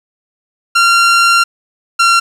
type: tone pair in turn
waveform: sawtooth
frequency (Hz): 1379 / 1370.3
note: F6 / F6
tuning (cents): -22 / -33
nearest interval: unison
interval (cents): 11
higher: first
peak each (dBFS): -3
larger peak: neither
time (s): 0.75-1.44 / 1.99-2.2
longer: first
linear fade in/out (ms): 10
effects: low-pass 8000 Hz 12 dB/octave + 7-bit